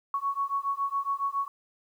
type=beating tone pair; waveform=sine; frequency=1108.7 / 1115.9 Hz; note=C#6 / C#6; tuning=0 / +11 cents; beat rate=7.2 Hz; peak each=-30 dBFS; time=0.14-1.48 s; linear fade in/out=2 ms; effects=10-bit